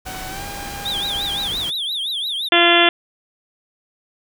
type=noise; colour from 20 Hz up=pink; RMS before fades=-32 dBFS; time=0.05-1.71 s; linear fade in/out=20 ms
type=tone with pitch glide; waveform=sawtooth; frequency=750 to 803.8 Hz; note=F#5 to G5; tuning=+23 to +43 cents; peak=-28 dBFS; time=0.06-1.48 s; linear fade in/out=5 ms; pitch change=+120 cents; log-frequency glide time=0.28-0.43 s
type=tone with vibrato; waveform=triangle; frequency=3520 Hz; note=A7; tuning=in tune; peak=-20 dBFS; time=0.85-2.49 s; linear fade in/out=10 ms; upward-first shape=triangle; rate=5.8 Hz; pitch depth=220 cents each way
type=harmonic tone; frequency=343.9 Hz; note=F4; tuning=27 cents flat; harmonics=1 / 2 / 3 / 4 / 5 / 6 / 7 / 8 / 9 / 10; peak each=-18 / -18 / -24 / -21 / -20 / -21 / -24 / -19 / -20 / -18 dBFS; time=2.52-2.89 s; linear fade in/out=2 ms
effects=none